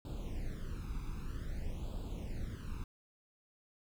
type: noise with flanger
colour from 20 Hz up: brown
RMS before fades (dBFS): -40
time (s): 0.05-2.84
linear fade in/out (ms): 2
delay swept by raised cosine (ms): 0.25 to 0.82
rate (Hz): 0.52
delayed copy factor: +0.95
effects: none